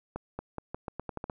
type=accelerating click train; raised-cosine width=1 ms; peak=-21 dBFS; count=10; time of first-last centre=0.16-1.298 s; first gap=230 ms; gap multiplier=0.84; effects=none